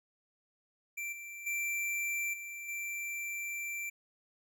square tone with level steps, 2349 Hz, D7, in tune, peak -37 / -44 / -33 / -42 / -37 dBFS, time 0.97-3.9 s, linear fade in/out 10 ms, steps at 1.12 / 1.46 / 2.33 / 2.68 s, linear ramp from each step 10 ms, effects none

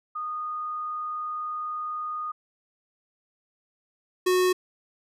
sine / square tone pair in turn, 1232 / 366.3 Hz, D#6 / F#4, -17 / -17 cents, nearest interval octave + major sixth, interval 2100 cents, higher first, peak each -29 / -20 dBFS, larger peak second, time 0.15-2.32 / 4.26-4.53 s, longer first, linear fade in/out 10 ms, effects resampled to 32000 Hz

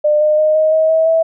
sine tone with pitch steps, 600 / 608.4 / 616.9 / 625.5 / 634.2 / 643.1 / 652 Hz, D5 / D#5 / D#5 / D#5 / D#5 / E5 / E5, +37 / -39 / -15 / +9 / +33 / -43 / -19 cents, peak -9 dBFS, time 0.04-1.23 s, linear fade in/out 10 ms, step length 170 ms, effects none

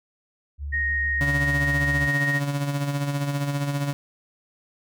sine tone with pitch glide, 71.7 to 71.29 Hz, D2 to C#2, -41 to +49 cents, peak -28 dBFS, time 0.58-2.1 s, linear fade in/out 50 ms, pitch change -10 cents, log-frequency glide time 0.82-1.75 s
sine tone, 1864.7 Hz, A#6, in tune, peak -22 dBFS, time 0.72-2.4 s, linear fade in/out 20 ms
35% pulse tone with tremolo, 142.2 Hz, C#3, 45 cents sharp, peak -20 dBFS, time 1.21-3.93 s, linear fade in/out 0 ms, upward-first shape sine, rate 15 Hz, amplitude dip 50%
effects none

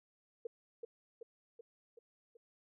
sine tone with echo, 464 Hz, A#4, 8 cents flat, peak -37 dBFS, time 0.45-0.47 s, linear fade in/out 5 ms, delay 380 ms, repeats 5, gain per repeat -4 dB, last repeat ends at 2.37 s, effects none

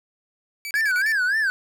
sawtooth tone bursts, 2300 Hz, D7, 37 cents flat, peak -26 dBFS, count 5, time 0.65-1.12 s, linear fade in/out 0 ms, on 58 ms, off 45 ms
triangle tone with vibrato, 1616 Hz, G#6, 48 cents flat, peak -17 dBFS, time 0.74-1.5 s, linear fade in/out 0 ms, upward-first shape sine, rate 3.5 Hz, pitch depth 180 cents each way
effects none

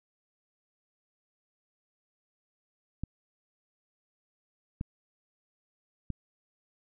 clicks, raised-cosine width 5 ms, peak -21 dBFS, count 3, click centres 3.036 / 4.811 / 6.103 s, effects none

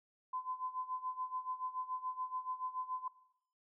sine tone with tremolo, 1020 Hz, C6, 44 cents flat, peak -35 dBFS, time 0.33-3.08 s, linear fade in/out 5 ms, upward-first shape sine, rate 7 Hz, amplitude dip 80%, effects noise-tail reverb RT60 0.8 s tail -19 dB re dry

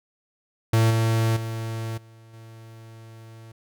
45% pulse tone with level steps, 112.6 Hz, A2, 40 cents sharp, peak -16 / -19 / -28 / -47 / -42 dBFS, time 0.73-3.52 s, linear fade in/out 5 ms, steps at 0.9 / 1.36 / 1.97 / 2.33 s, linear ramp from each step 10 ms, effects none

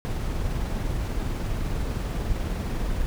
brown noise with tremolo, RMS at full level -26 dBFS, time 0.05-3.06 s, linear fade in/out 0 ms, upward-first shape sine, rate 20 Hz, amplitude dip 25%, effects none

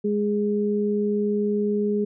sine tone pair together, 207.2 / 414.4 Hz, G#3 / G#4, -4 / -4 cents, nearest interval octave, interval 1200 cents, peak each -23 dBFS, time 0.04-2.05 s, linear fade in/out 10 ms, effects none

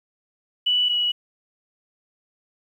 sine tone pair in turn, 2960 / 2928 Hz, F#7 / F#7, 0 / -19 cents, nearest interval unison, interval 19 cents, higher first, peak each -17 / -19 dBFS, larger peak first, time 0.66-0.89 / 0.89-1.12 s, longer neither, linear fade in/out 10 ms, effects 9-bit

